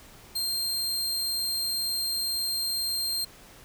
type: tone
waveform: sawtooth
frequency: 4186 Hz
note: C8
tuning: in tune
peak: -24 dBFS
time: 0.35-3.25 s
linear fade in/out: 10 ms
effects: pink hiss -51 dBFS RMS until 3.64 s